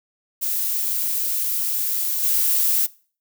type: noise with level steps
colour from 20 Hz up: violet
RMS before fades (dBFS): -23 / -19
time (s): 0.41-2.87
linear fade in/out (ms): 20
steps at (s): 2.23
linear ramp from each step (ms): 10
effects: noise-tail reverb RT60 0.4 s tail -21 dB re dry